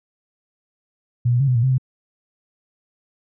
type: tone with pitch steps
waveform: sine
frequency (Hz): 121 / 121.9 / 138.4 / 126.1 / 116.1 / 131.2 / 129.4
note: B2 / B2 / C#3 / B2 / A#2 / C3 / C3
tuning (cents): -35 / -22 / -2 / +36 / -7 / +5 / -19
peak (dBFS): -14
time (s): 1.25-1.782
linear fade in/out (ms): 10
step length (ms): 76
effects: none